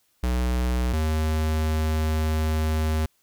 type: tone pair in turn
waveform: square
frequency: 61.74 / 78.26 Hz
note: B1 / D#2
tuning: 0 / +11 cents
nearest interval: major third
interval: 411 cents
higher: second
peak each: -22 dBFS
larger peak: neither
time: 0.23-0.93 / 0.93-3.06 s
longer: second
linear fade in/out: 5 ms
effects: white hiss -67 dBFS RMS until 3.22 s